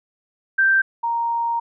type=tone pair in turn; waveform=sine; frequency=1568 / 932.3 Hz; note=G6 / A#5; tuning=0 / 0 cents; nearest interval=major sixth; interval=900 cents; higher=first; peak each=-13 / -19 dBFS; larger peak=first; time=0.58-0.82 / 1.03-1.6 s; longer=second; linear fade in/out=10 ms; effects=none